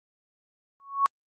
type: tone with exponential growth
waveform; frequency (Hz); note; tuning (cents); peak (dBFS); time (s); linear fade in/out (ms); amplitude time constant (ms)
sine; 1108.7; C#6; 0; -15; 0.8-1.06; 0; 55
effects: Opus 32 kbps